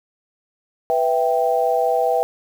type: chord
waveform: sine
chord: E minor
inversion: second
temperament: equal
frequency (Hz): 493.9 / 659.3 / 784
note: B4 / E5 / G5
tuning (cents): 0 / 0 / 0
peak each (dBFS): -20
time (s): 0.9-2.23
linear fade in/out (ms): 0
effects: 7-bit